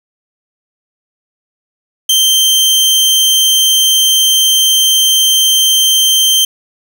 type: tone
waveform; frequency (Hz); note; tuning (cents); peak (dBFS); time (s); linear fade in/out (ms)
sawtooth; 3136; G7; 0; -4; 2.09-6.45; 5
effects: none